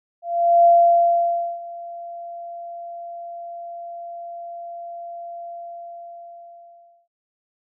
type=tone with ADSR envelope; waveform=sine; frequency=687 Hz; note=F5; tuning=29 cents flat; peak=-9 dBFS; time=0.22-7.08 s; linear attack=430 ms; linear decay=940 ms; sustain=-22 dB; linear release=1600 ms; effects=none